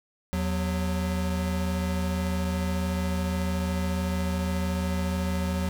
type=tone pair together; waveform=square; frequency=80.5 / 183.19 Hz; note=E2 / F#3; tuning=-41 / -17 cents; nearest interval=octave + major second; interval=1424 cents; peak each=-29 / -29 dBFS; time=0.33-5.69 s; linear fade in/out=0 ms; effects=none